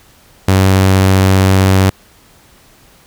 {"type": "tone", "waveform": "sawtooth", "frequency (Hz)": 95.3, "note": "G2", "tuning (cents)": -48, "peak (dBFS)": -3, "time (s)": [0.48, 1.9], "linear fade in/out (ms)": 5, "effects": ["pink hiss -46 dBFS RMS until 3.06 s"]}